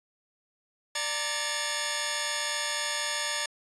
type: tone cluster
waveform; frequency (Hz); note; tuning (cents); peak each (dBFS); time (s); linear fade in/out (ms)
10% pulse; 589 / 923 / 1723 / 2172; D5 / A#5 / A6 / C#7; +5 / -17 / -37 / -36; -27 / -26 / -23 / -27; 0.95-3.46; 5
effects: resampled to 22050 Hz